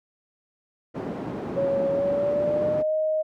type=band-pass noise; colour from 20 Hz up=white; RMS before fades=-32 dBFS; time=0.94-2.83 s; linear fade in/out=20 ms; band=140 to 420 Hz; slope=12 dB/octave
type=tone with pitch glide; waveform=sine; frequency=553 to 624.3 Hz; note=C#5 to D#5; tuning=-4 to +6 cents; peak=-21 dBFS; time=1.56-3.23 s; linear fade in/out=20 ms; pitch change=+210 cents; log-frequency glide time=1.89-2.93 s
effects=none